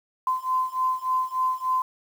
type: beating tone pair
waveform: sine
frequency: 1027 / 1030.4 Hz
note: C6 / C6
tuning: -33 / -27 cents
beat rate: 3.4 Hz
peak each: -26 / -25 dBFS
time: 0.27-1.82 s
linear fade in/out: 2 ms
effects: 8-bit